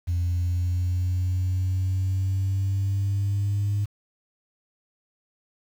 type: exponential sweep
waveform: sine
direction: up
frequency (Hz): 86.6 to 102.6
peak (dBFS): -20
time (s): 0.07-3.86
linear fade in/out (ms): 20
effects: tanh soft clip ceiling -19 dBFS + 8-bit